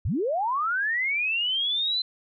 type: linear sweep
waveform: sine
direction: up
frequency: 57.6 to 4087 Hz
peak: -23 dBFS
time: 0.05-2.02 s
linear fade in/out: 5 ms
effects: none